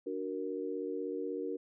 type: chord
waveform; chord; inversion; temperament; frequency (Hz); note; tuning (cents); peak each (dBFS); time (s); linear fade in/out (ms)
sine; D augmented; none; equal; 293.7 / 370 / 466.2; D4 / F#4 / A#4; 0 / 0 / 0; -40 / -39 / -38; 0.06-1.57; 10
effects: none